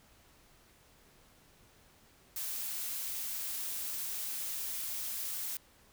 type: noise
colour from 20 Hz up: blue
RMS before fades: -38 dBFS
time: 2.36-5.57 s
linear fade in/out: 2 ms
effects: pink hiss -63 dBFS RMS until 5.92 s